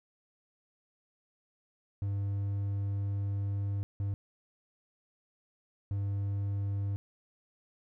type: tone bursts at uneven times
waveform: triangle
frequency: 99.9 Hz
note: G2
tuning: 33 cents sharp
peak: -28 dBFS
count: 3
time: 2.02-3.83 / 4-4.14 / 5.91-6.96 s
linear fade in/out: 0 ms
effects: none